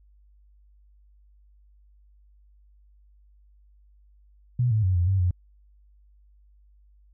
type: tone with pitch steps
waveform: sine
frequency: 123.1 / 108.6 / 92.7 / 87.5 / 96.1 / 89.6 Hz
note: B2 / A2 / F#2 / F2 / G2 / F2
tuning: -5 / -22 / +4 / +4 / -34 / +45 cents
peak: -19 dBFS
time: 4.59-5.31 s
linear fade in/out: 5 ms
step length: 120 ms
effects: added 50 Hz sine -54 dBFS peak until 7.13 s